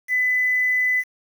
sine tone with quantisation, 2004 Hz, B6, 25 cents sharp, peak -17 dBFS, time 0.08-1.04 s, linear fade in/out 50 ms, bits 7, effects none

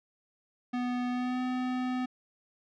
square tone with pitch glide, 246.9 to 253 Hz, B3 to B3, 0 to +42 cents, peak -30 dBFS, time 0.73-2.06 s, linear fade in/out 10 ms, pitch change +42 cents, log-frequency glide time 1.1-1.41 s, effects low-pass 3000 Hz 12 dB/octave

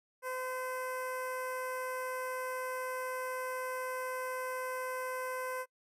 15% pulse tone with notch filter, 512 Hz, C5, 38 cents flat, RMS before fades -38 dBFS, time 0.22-5.66 s, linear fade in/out 50 ms, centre 4100 Hz, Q 0.58, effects noise-tail reverb RT60 0.1 s tail -24 dB re dry + resampled to 32000 Hz

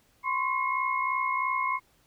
sine tone cluster, 1030 / 1093 / 2161 Hz, C6 / C#6 / C#7, -28 / -25 / -45 cents, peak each -28 / -31 / -31 dBFS, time 0.23-1.8 s, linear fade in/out 50 ms, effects pink hiss -65 dBFS RMS until 2.06 s

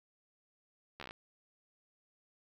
slowing click train, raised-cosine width 0.3 ms, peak -29 dBFS, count 8, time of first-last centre 1-1.109 s, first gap 13 ms, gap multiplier 1.06, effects 10-bit

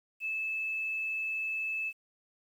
sine tone with quantisation, 2616 Hz, E7, 14 cents flat, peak -31 dBFS, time 0.2-1.93 s, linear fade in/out 50 ms, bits 10, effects none

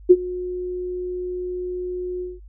sine tone with ADSR envelope, 361.5 Hz, F#4, 40 cents flat, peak -4 dBFS, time 0.09-2.4 s, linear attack 19 ms, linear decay 47 ms, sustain -21 dB, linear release 190 ms, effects added 50 Hz sine -40 dBFS peak until 2.48 s

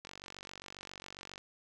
click train, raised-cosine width 0.2 ms, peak -28 dBFS, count 64, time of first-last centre 0.05-1.379 s, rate 47.4 Hz, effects none

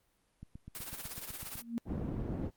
click train, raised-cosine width 5 ms, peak -34 dBFS, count 10, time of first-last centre 0.43-1.555 s, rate 8 Hz
white noise with tremolo, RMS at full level -40 dBFS, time 0.75-1.62 s, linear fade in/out 0 ms, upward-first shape triangle, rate 17 Hz, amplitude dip 75%
sine tone with exponential growth, 233.1 Hz, A#3, in tune, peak -29 dBFS, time 1.53-1.78 s, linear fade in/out 0 ms, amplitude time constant 54 ms
white low-pass noise, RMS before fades -37 dBFS, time 1.85-2.51 s, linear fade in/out 50 ms, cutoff 250 Hz, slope 12 dB/octave
effects pink hiss -74 dBFS RMS until 2.56 s + Opus 32 kbps

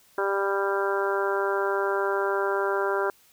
harmonic tone, 197.4 Hz, G3, 12 cents sharp, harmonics 2 / 3 / 4 / 5 / 6 / 7 / 8, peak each -26 / -31 / -34 / -31 / -37 / -31 / -34 dBFS, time 0.18-3.1 s, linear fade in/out 2 ms, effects white hiss -59 dBFS RMS until 3.32 s

